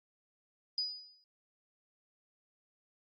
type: tone with exponential decay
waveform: sine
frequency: 4947 Hz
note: D#8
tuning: 11 cents flat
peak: -29 dBFS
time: 0.78-1.24 s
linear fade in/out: 1 ms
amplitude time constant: 100 ms
effects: Opus 48 kbps